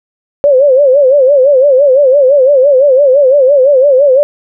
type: tone with vibrato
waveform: sine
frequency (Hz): 545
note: C#5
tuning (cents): -29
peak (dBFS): -3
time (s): 0.44-4.23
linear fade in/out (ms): 0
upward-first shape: sine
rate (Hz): 5.9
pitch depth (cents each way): 130
effects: none